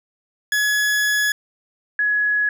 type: tone pair in turn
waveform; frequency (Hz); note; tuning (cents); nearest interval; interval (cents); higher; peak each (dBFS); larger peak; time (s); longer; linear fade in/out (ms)
40% pulse / sine; 1691 / 1682.9; G#6 / G#6; +31 / +22; unison; 9; first; -16; neither; 0.52-1.32 / 1.99-2.49; first; 2
effects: none